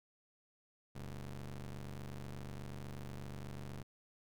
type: ring-modulated tone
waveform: 30% pulse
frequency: 73 Hz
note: D2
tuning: 10 cents flat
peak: -38 dBFS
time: 0.95-3.83 s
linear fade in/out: 10 ms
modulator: 60.6 Hz
effects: none